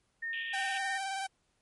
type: tone with tremolo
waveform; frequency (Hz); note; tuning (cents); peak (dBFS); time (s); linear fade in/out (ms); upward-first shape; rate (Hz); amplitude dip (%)
sine; 1833; A#6; -30; -33; 0.22-0.98; 10; triangle; 3.1; 30
type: band-pass noise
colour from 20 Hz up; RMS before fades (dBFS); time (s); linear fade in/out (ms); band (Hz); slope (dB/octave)
white; -43; 0.33-0.78; 2; 2400 to 3300; 96
type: tone with vibrato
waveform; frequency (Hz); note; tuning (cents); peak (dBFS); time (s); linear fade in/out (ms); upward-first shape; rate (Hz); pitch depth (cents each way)
sawtooth; 778; G5; -13; -30; 0.53-1.27; 10; triangle; 19; 38
effects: pink hiss -75 dBFS RMS until 1.61 s + MP3 48 kbps